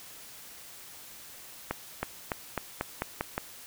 accelerating click train, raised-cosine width 0.5 ms, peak -14 dBFS, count 8, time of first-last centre 1.71-3.379 s, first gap 320 ms, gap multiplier 0.9, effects white hiss -48 dBFS RMS until 3.66 s

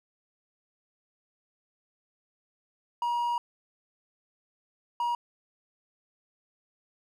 triangle tone bursts at uneven times, 954 Hz, A#5, 40 cents sharp, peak -24 dBFS, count 2, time 3.02-3.38 / 5-5.15 s, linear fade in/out 2 ms, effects none

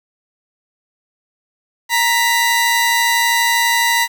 sawtooth tone pair together, 934.4 / 1981 Hz, A#5 / B6, +4 / +5 cents, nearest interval octave + minor second, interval 1301 cents, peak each -12 dBFS, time 1.89-4.08 s, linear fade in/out 50 ms, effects 7-bit

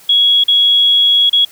sine tone with dropouts, 3334 Hz, G#7, 6 cents sharp, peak -7 dBFS, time 0.09-1.45 s, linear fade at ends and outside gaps 5 ms, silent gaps 0.439-0.481 / 1.297-1.329 s, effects white hiss -42 dBFS RMS until 1.51 s

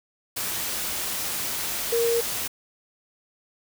sine tone in noise, 466.2 Hz, A#4, in tune, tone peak -20 dBFS, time 1.92-2.21 s, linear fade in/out 10 ms, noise white, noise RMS -29 dBFS, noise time 0.36-2.48 s, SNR +6 dB, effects none

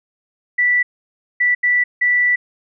sine tone bursts at uneven times, 1966 Hz, B6, 8 cents flat, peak -12 dBFS, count 4, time 0.58-0.83 / 1.4-1.55 / 1.63-1.84 / 2.01-2.36 s, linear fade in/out 10 ms, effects none

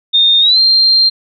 sine tone with pitch glide, 3657 to 4177 Hz, A#7 to C8, -34 to -4 cents, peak -6 dBFS, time 0.13-1.1 s, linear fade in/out 20 ms, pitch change +230 cents, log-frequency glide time 0.4-0.59 s, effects none

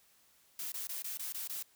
blue noise bursts, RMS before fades -40 dBFS, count 7, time 0.59-1.626 s, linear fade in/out 2 ms, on 130 ms, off 21 ms, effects white hiss -67 dBFS RMS until 1.75 s

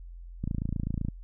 click train, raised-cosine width 5 ms, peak -18 dBFS, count 19, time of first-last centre 0.44-1.085 s, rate 27.9 Hz, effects added 43 Hz sine -41 dBFS peak until 1.23 s

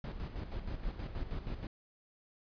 brown noise with tremolo, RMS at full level -38 dBFS, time 0.04-1.67 s, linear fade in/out 2 ms, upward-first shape square, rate 6.3 Hz, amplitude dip 55%, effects resampled to 11025 Hz

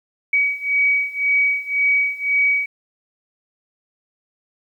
sine beating tone pair, 2265 / 2266.9 Hz, C#7 / C#7, +37 / +38 cents, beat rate 1.9 Hz, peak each -20 / -18 dBFS, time 0.33-2.66 s, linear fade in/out 5 ms, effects 9-bit

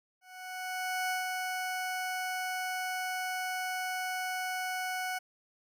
20% pulse tone with ADSR envelope, 740 Hz, F#5, in tune, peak -25 dBFS, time 0.21-5.19 s, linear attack 890 ms, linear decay 140 ms, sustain -3 dB, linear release 13 ms, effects none

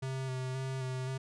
square tone with vibrato, 130.81 Hz, C3, in tune, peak -35 dBFS, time 0.02-1.18 s, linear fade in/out 10 ms, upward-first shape square, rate 1.9 Hz, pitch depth 20 cents each way, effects resampled to 22050 Hz

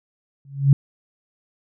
sine tone with exponential growth, 138.7 Hz, C#3, 1 cent sharp, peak -6 dBFS, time 0.45-0.73 s, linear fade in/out 2 ms, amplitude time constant 59 ms, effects none

